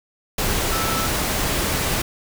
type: tone in noise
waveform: sine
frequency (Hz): 1318.5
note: E6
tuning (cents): 0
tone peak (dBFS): -26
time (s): 0.72-1.07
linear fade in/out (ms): 5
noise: pink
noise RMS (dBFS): -22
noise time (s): 0.38-2.02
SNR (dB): -7
effects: none